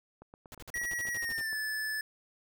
click train, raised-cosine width 1 ms, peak -36 dBFS, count 12, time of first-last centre 0.22-1.53 s, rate 8.4 Hz
pink noise bursts, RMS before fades -46 dBFS, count 12, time 0.52-1.404 s, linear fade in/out 0 ms, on 26 ms, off 52 ms
square tone with pitch glide, 1918 to 1738.6 Hz, A#6 to A6, +49 to -21 cents, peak -33 dBFS, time 0.74-2.01 s, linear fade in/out 2 ms, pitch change -170 cents, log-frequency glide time 1.11-1.56 s
effects none

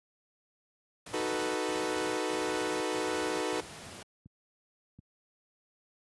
pink noise bursts, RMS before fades -45 dBFS, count 5, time 1.06-4.03 s, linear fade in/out 5 ms, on 490 ms, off 130 ms
sawtooth chord, B dominant seventh, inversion first, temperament equal, 311.1 / 370 / 440 / 493.9 Hz, D#4 / F#4 / A4 / B4, 0 / 0 / 0 / 0 cents, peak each -32 dBFS, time 1.13-3.61 s, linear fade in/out 10 ms
click train, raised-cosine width 5 ms, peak -36 dBFS, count 5, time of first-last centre 2.07-4.99 s, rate 1.37 Hz
effects high-pass 100 Hz 12 dB/octave + resampled to 24000 Hz

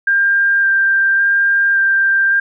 sine tone with vibrato, 1590 Hz, G6, 24 cents sharp, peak -10 dBFS, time 0.07-2.4 s, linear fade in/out 5 ms, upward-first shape square, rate 0.89 Hz, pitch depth 9 cents each way, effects none

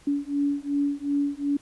sine beating tone pair, 283.7 / 286.4 Hz, C#4 / D4, +40 / -43 cents, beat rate 2.7 Hz, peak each -26 dBFS, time 0.07-1.57 s, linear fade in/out 5 ms, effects pink hiss -55 dBFS RMS until 1.61 s + resampled to 24000 Hz

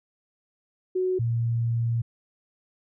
sine tone pair in turn, 370 / 116.54 Hz, F#4 / A#2, 0 / 0 cents, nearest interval octave + minor sixth, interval 2000 cents, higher first, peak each -22 dBFS, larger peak neither, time 0.95-1.19 / 1.19-2.02 s, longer second, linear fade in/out 10 ms, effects none

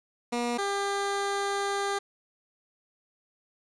15% pulse tone pair in turn, 239.7 / 399.4 Hz, A#3 / G4, +48 / +32 cents, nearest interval major sixth, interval 884 cents, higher second, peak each -21 dBFS, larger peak neither, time 0.32-0.58 / 0.58-1.99 s, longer second, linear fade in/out 10 ms, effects resampled to 22050 Hz + 9-bit

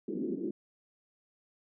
white band-pass noise, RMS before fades -35 dBFS, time 0.08-0.51 s, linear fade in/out 5 ms, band 190 to 380 Hz, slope 48 dB/octave, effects none

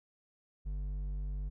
sine tone with hard clipping, 49 Hz, G1, in tune, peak -36 dBFS, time 0.65-1.5 s, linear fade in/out 20 ms, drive 6 dB, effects none

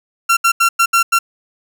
30% pulse tone bursts at uneven times, 1366 Hz, F6, 39 cents flat, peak -7 dBFS, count 6, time 0.29-0.37 / 0.44-0.52 / 0.6-0.69 / 0.79-0.86 / 0.93-1.03 / 1.12-1.19 s, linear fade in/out 10 ms, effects none

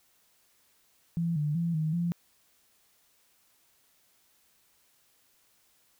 sine tone with pitch steps, 168.3 / 149 / 169 / 156.5 / 171.9 Hz, E3 / D3 / E3 / D#3 / F3, +36 / +25 / +43 / +10 / -27 cents, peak -26 dBFS, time 1.17-2.12 s, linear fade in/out 0 ms, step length 190 ms, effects white hiss -67 dBFS RMS until 5.99 s

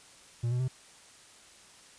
triangle tone with pitch steps, 118.5 / 123.67 / 129.08 Hz, A#2 / B2 / C3, +29 / +3 / -23 cents, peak -25 dBFS, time 0.43-0.682 s, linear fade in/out 10 ms, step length 84 ms, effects white hiss -55 dBFS RMS until 1.98 s + resampled to 22050 Hz

